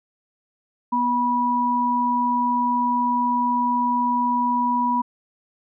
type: tone pair together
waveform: sine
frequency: 244 / 976 Hz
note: B3 / B5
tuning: -21 / -21 cents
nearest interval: 2 octaves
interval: 2400 cents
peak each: -24 / -19 dBFS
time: 0.92-5.02 s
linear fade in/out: 10 ms
effects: none